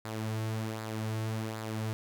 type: tone with flanger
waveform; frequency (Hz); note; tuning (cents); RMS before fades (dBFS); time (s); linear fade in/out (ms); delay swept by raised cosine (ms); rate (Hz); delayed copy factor
sawtooth; 110; A2; 0; -35; 0.05-1.93; 0; 0.33 to 4.13; 1.3; -0.5
effects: none